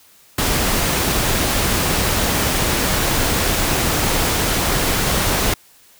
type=noise; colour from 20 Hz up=pink; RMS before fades=-18 dBFS; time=0.38-5.54 s; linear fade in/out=5 ms; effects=white hiss -50 dBFS RMS until 5.99 s